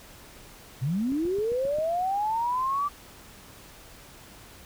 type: linear sweep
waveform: sine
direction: up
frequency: 116.54 to 1174.7 Hz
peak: -24 dBFS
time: 0.81-2.89 s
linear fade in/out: 20 ms
type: click train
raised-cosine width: 3 ms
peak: -28 dBFS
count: 6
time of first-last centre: 1.12-1.786 s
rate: 7.51 Hz
effects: pink hiss -49 dBFS RMS until 4.65 s